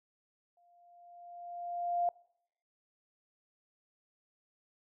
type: tone with exponential growth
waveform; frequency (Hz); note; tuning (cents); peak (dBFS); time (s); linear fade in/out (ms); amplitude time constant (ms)
sine; 698.5; F5; 0; -26; 0.57-2.09; 2; 330
effects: noise-tail reverb RT60 0.7 s tail -24 dB re dry